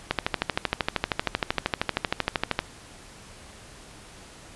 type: click train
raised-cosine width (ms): 0.3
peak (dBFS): -6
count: 33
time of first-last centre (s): 0.11-2.591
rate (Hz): 12.9
effects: pink hiss -47 dBFS RMS until 4.55 s + resampled to 24000 Hz